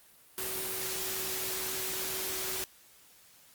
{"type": "tone in noise", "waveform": "sine", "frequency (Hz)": 377.2, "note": "F#4", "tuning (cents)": 33, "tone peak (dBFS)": -43, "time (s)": [0.38, 2.64], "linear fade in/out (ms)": 0, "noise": "white", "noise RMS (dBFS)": -35, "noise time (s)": [0.38, 2.64], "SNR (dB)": -11, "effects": ["white hiss -59 dBFS RMS until 3.54 s", "Opus 32 kbps"]}